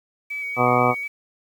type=tone with vibrato; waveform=sine; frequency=2271 Hz; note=C#7; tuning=41 cents sharp; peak=-26 dBFS; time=0.3-1.08 s; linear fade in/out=10 ms; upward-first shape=square; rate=4.1 Hz; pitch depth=16 cents each way
type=harmonic tone; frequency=123.47 Hz; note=B2; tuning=in tune; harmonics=1 / 2 / 3 / 4 / 5 / 6 / 7 / 8 / 9 / 10; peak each=-26 / -25 / -28 / -23 / -26 / -22 / -28 / -28 / -24 / -23 dBFS; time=0.56-0.95 s; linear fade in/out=50 ms
effects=8-bit